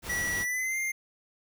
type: noise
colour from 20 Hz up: pink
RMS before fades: -38 dBFS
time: 0.02-0.46 s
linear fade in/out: 50 ms
type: tone with pitch glide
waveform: square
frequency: 1943 to 2107 Hz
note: B6 to C7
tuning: -29 to +12 cents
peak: -29 dBFS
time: 0.09-0.92 s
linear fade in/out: 10 ms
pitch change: +141 cents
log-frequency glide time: 0.41-0.78 s
effects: none